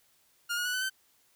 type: tone with pitch steps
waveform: sawtooth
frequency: 1414 / 1444.5 / 1475.8 / 1507.6 / 1540.2 Hz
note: F6 / F#6 / F#6 / F#6 / G6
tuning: +21 / -42 / -5 / +32 / -31 cents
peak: -26 dBFS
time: 0.49-0.9 s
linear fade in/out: 20 ms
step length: 82 ms
effects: white hiss -67 dBFS RMS until 1.35 s